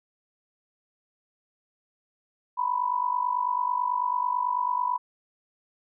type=tone with amplitude modulation; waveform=sine; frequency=987.8 Hz; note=B5; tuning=in tune; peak=-20 dBFS; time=2.57-4.98 s; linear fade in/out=20 ms; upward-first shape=sine; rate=49.1 Hz; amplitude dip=80%; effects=none